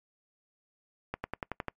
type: accelerating click train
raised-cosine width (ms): 0.5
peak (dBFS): -18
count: 7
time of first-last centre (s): 1.14-1.683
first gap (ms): 100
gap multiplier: 0.96
effects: noise-tail reverb RT60 0.1 s tail -25 dB re dry + MP3 96 kbps